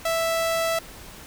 sawtooth tone, 659.3 Hz, E5, in tune, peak -18 dBFS, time 0.05-0.79 s, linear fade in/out 5 ms, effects pink hiss -43 dBFS RMS until 1.26 s

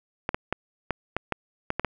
clicks, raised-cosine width 0.5 ms, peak -10 dBFS, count 9, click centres 0.291 / 0.345 / 0.526 / 0.907 / 1.166 / 1.323 / 1.704 / 1.796 / 1.847 s, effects none

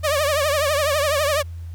sawtooth tone with vibrato, 587.3 Hz, D5, in tune, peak -14 dBFS, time 0.03-1.43 s, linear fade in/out 20 ms, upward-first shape triangle, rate 12 Hz, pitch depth 140 cents each way, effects added 84 Hz sine -30 dBFS peak until 1.74 s + pink hiss -56 dBFS RMS until 1.74 s

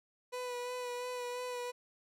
30% pulse tone with vibrato, 493.9 Hz, B4, in tune, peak -35 dBFS, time 0.32-1.72 s, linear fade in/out 20 ms, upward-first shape sine, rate 2.9 Hz, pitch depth 22 cents each way, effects low-pass 12000 Hz 12 dB/octave

